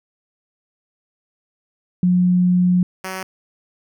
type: tone pair in turn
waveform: sine / 5% pulse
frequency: 179.8 / 188.2 Hz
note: F#3 / F#3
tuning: -49 / +30 cents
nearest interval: minor second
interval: 79 cents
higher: second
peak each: -12 / -15 dBFS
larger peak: first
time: 2.03-2.83 / 3.04-3.23 s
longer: first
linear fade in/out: 2 ms
effects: none